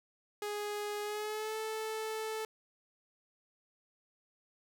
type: tone with pitch glide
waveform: sawtooth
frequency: 415.3 to 438.2 Hz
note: G#4 to A4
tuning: 0 to -7 cents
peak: -32 dBFS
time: 0.42-2.45 s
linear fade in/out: 2 ms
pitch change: +93 cents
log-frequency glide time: 1.02-1.57 s
effects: none